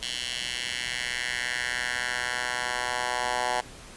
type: tone with high-pass filter sweep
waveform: 10% pulse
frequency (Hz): 123.47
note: B2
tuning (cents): 0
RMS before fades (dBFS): -30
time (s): 0.02-3.61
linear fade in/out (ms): 5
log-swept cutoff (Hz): 3100 to 860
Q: 2.1
effects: pink hiss -46 dBFS RMS until 3.96 s + resampled to 24000 Hz